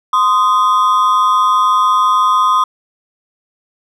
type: ring-modulated tone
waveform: triangle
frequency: 1139 Hz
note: C#6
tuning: 47 cents sharp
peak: -4 dBFS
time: 0.13-2.64 s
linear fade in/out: 5 ms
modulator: 103 Hz
effects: none